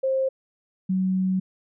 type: tone pair in turn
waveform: sine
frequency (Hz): 530 / 187.38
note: C5 / F#3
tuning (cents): +22 / +22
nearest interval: octave + tritone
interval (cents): 1800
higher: first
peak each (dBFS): -20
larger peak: neither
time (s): 0.03-0.29 / 0.89-1.4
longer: second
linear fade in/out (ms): 10
effects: none